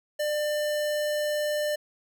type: tone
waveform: square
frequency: 597 Hz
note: D5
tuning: 28 cents sharp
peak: -26 dBFS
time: 0.19-1.76 s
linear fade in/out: 10 ms
effects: none